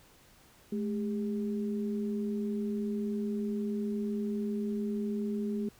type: tone pair together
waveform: sine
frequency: 213.6 / 402.7 Hz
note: G#3 / G4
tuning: +49 / +47 cents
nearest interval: major seventh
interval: 1098 cents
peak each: -31 / -37 dBFS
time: 0.72-5.69 s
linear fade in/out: 5 ms
effects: pink hiss -60 dBFS RMS until 5.79 s